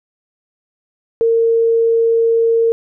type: tone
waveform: sine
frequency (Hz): 458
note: A#4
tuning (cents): -31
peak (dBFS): -10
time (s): 1.21-2.72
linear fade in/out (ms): 0
effects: none